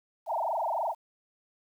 sine tone with frequency modulation, 792 Hz, G5, 18 cents sharp, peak -27 dBFS, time 0.26-0.95 s, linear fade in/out 50 ms, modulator 23.3 Hz, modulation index 6.9, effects 10-bit

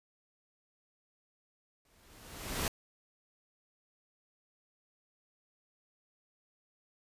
pink noise with exponential growth, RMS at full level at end -31 dBFS, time 1.85-2.68 s, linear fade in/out 2 ms, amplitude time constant 180 ms, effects resampled to 32000 Hz

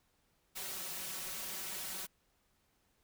white noise with comb filter, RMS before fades -42 dBFS, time 0.55-2.07 s, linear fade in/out 20 ms, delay 5.3 ms, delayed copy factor +0.95, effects pink hiss -75 dBFS RMS until 3.03 s

